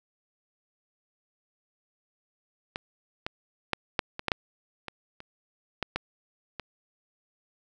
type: clicks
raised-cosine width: 0.3 ms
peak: -16 / -15 / -9 / -7 / -18 / -10 / -7 / -20 / -27 / -12 / -12 / -19 dBFS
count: 12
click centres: 2.759 / 3.265 / 3.733 / 3.992 / 4.194 / 4.283 / 4.318 / 4.883 / 5.204 / 5.827 / 5.96 / 6.597 s
effects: none